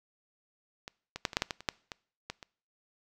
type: clicks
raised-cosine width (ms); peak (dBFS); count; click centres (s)
0.2; -23 / -20 / -10 / -23 / -8 / -10 / -15 / -27 / -10 / -21 / -19 / -27; 12; 0.879 / 1.16 / 1.252 / 1.332 / 1.369 / 1.421 / 1.508 / 1.606 / 1.688 / 1.918 / 2.3 / 2.428
effects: noise-tail reverb RT60 0.5 s tail -24 dB re dry